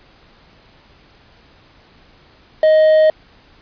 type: tone with quantisation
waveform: triangle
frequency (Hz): 625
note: D#5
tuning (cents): +8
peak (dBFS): -6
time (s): 2.63-3.1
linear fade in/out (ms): 2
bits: 5
effects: pink hiss -49 dBFS RMS until 3.61 s + resampled to 11025 Hz